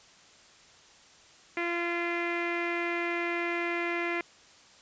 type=tone with low-pass filter; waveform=sawtooth; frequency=343.7 Hz; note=F4; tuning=28 cents flat; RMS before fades=-31 dBFS; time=1.57-4.21 s; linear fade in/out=2 ms; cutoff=2200 Hz; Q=5.9; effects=white hiss -56 dBFS RMS until 4.81 s + resampled to 16000 Hz